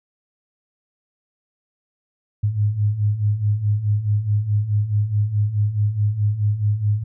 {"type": "beating tone pair", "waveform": "sine", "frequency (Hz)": [101.5, 106.2], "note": ["G#2", "G#2"], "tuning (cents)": [-39, 39], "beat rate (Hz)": 4.7, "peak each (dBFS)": [-23, -18], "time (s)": [2.43, 7.04], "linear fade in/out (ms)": 10, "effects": []}